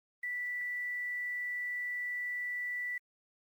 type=tone with quantisation; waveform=sine; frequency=1967 Hz; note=B6; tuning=7 cents flat; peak=-34 dBFS; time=0.23-2.98 s; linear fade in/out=5 ms; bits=10; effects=Opus 24 kbps